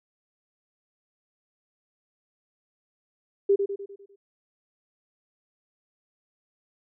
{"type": "tone with echo", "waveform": "sine", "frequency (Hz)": 398.5, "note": "G4", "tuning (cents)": 28, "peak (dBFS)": -16, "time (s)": [3.49, 3.56], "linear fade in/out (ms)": 10, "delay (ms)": 100, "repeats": 6, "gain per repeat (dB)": -6, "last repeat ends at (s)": 4.16, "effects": []}